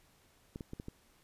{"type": "clicks", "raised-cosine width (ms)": 3, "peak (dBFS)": -29, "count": 5, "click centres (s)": [0.559, 0.608, 0.734, 0.799, 0.884], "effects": ["pink hiss -67 dBFS RMS until 1.23 s", "resampled to 32000 Hz"]}